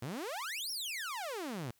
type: exponential two-way sweep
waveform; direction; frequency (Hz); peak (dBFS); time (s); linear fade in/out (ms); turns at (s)
sawtooth; up then down; 110 to 5700 to 110; -34; 0.02-1.71; 5; 0.71
effects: white hiss -71 dBFS RMS until 1.79 s